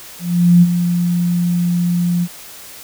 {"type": "tone with ADSR envelope", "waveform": "sine", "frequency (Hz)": 174.61, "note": "F3", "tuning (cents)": 0, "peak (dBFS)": -4, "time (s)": [0.19, 2.28], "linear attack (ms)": 430, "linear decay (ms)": 40, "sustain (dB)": -9, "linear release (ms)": 52, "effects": ["white hiss -36 dBFS RMS until 2.83 s"]}